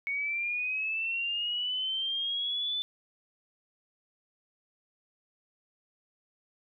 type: linear sweep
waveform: sine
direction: up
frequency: 2217 to 3520 Hz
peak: -29 dBFS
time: 0.07-2.82 s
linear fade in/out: 0 ms
effects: none